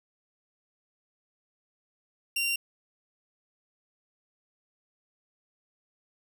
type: tone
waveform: sawtooth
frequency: 2765 Hz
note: F7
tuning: 18 cents flat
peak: -23 dBFS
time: 2.36-2.56 s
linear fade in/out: 5 ms
effects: none